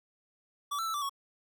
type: tone with pitch steps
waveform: square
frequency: 1152 / 1334 / 1317 / 1167 / 1111 Hz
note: D6 / E6 / E6 / D6 / C#6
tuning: -34 / +20 / -2 / -11 / +4 cents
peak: -32 dBFS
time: 0.71-1.095 s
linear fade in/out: 10 ms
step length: 77 ms
effects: none